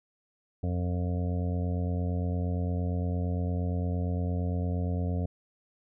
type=harmonic tone; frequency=88.7 Hz; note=F2; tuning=27 cents sharp; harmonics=1 / 2 / 3 / 5 / 6 / 7 / 8; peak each=-28 / -34 / -38 / -42 / -44 / -45 / -46 dBFS; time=0.63-5.26 s; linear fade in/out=5 ms; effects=none